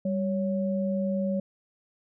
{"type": "tone pair together", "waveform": "sine", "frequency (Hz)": [196, 557.4], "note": ["G3", "C#5"], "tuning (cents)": [0, 9], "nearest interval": "octave + tritone", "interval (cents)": 1809, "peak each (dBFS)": [-26, -30], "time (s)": [0.05, 1.4], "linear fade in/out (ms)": 5, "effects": []}